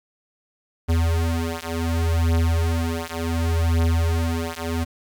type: beating tone pair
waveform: square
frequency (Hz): 82.4 / 83.08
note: E2 / E2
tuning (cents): 0 / +14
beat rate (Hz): 0.68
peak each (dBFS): -23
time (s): 0.88-4.85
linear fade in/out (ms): 20
effects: 9-bit